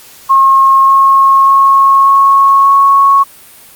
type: tone with pitch steps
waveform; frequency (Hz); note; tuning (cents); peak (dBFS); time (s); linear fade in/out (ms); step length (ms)
sine; 1079 / 1085.3 / 1091.5 / 1097.9 / 1104.2; C#6 / C#6 / C#6 / C#6 / C#6; -47 / -37 / -27 / -17 / -7; -3; 0.29-3.24; 20; 590
effects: white hiss -37 dBFS RMS until 3.75 s + Opus 48 kbps